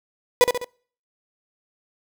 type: tone with echo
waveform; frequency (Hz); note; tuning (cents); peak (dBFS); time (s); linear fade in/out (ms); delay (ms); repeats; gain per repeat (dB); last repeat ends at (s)
35% pulse; 491.8; B4; -7; -9; 0.41-0.44; 0; 68; 3; -6; 0.644
effects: noise-tail reverb RT60 0.5 s tail -26 dB re dry